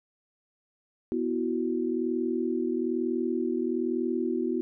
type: chord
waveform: sine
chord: B suspended fourth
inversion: none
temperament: just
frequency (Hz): 246.9 / 329.3 / 370.4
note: B3 / E4 / F#4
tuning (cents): 0 / -2 / +2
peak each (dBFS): -30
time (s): 1.12-4.61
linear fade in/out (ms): 0
effects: none